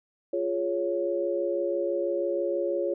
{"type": "chord", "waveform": "sine", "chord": "Db major", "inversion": "first", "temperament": "equal with one note detuned", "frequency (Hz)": [349.2, 415.3, 556], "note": ["F4", "Ab4", "Db5"], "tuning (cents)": [0, 0, 5], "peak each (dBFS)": [-29, -32, -28], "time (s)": [0.33, 2.94], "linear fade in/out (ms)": 5, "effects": []}